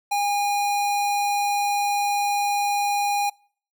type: tone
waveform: square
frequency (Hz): 815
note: G#5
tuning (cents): -33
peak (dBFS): -21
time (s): 0.11-3.3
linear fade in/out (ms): 10
effects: noise-tail reverb RT60 0.5 s tail -26 dB re dry